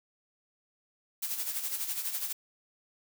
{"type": "noise with tremolo", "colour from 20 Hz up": "blue", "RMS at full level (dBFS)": -32, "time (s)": [1.22, 2.33], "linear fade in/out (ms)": 10, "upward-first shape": "sine", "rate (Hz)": 12, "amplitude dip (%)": 60, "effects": []}